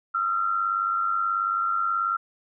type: tone pair together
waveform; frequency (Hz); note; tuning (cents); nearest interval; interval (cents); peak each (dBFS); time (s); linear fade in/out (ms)
sine; 1265.5 / 1364; D#6 / F6; +29 / -41; minor second; 130; -29 / -23; 0.14-2.17; 10
effects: none